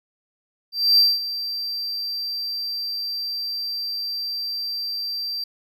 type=tone with ADSR envelope; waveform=triangle; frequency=4699 Hz; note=D8; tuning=in tune; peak=-10 dBFS; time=0.72-5.44 s; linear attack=260 ms; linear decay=210 ms; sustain=-14 dB; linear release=4 ms; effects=none